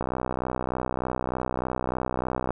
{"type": "click train", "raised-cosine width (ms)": 1, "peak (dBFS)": -13, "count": 159, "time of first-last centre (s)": [0.01, 2.506], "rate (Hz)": 63.3, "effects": []}